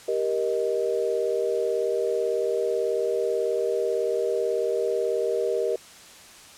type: chord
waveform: sine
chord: Eb major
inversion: first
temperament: equal with one note detuned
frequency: 392 / 470.2 / 622.3 Hz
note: G4 / Bb4 / Eb5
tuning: 0 / +15 / 0 cents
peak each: -27 / -25 / -29 dBFS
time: 0.08-5.76 s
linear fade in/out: 5 ms
effects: white hiss -47 dBFS RMS until 6.57 s + low-pass 9000 Hz 12 dB/octave